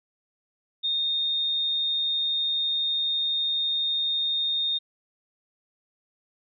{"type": "tone", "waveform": "sine", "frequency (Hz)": 3674, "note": "A#7", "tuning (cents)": -26, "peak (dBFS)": -23, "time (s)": [0.83, 4.79], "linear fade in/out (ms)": 20, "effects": []}